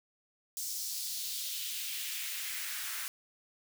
white noise with high-pass filter sweep, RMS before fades -38 dBFS, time 0.57-3.08 s, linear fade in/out 0 ms, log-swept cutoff 5900 to 1400 Hz, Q 1.8, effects none

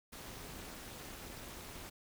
pink noise with amplitude modulation, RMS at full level -45 dBFS, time 0.12-1.9 s, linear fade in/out 10 ms, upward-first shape sine, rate 294 Hz, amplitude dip 80%, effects none

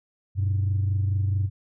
sine tone pair together, 96.41 / 121 Hz, G2 / B2, -28 / -35 cents, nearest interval major third, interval 393 cents, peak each -20 / -29 dBFS, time 0.35-1.5 s, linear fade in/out 50 ms, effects tanh soft clip ceiling -17 dBFS

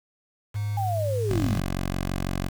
sine tone with pitch glide, 103.83 to 105.83 Hz, G#2 to G#2, 0 to +33 cents, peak -25 dBFS, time 0.54-1.59 s, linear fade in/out 20 ms, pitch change +33 cents, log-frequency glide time 1.16-1.25 s
sine linear sweep, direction down, 816 to 152.7 Hz, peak -26 dBFS, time 0.77-1.6 s, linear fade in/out 5 ms
10% pulse tone, 46.02 Hz, F#1, 9 cents flat, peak -18 dBFS, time 1.29-2.49 s, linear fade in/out 10 ms
effects 7-bit

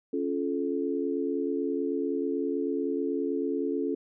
sine chord, Db augmented, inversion none, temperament just, 277.2 / 346.5 / 433.1 Hz, Db4 / F4 / A4, 0 / -14 / -27 cents, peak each -30 / -32 / -31 dBFS, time 0.13-3.95 s, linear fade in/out 5 ms, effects none

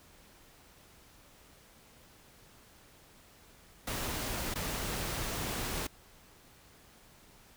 pink noise with dropouts, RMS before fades -36 dBFS, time 3.87-5.87 s, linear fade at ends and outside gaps 5 ms, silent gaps 4.541-4.555 s, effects pink hiss -59 dBFS RMS until 7.56 s

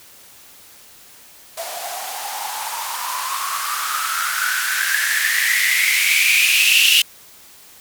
violet noise with band-pass filter sweep, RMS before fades -19 dBFS, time 1.57-7.02 s, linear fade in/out 5 ms, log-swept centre 660 to 2900 Hz, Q 9.9, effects white hiss -45 dBFS RMS until 7.8 s

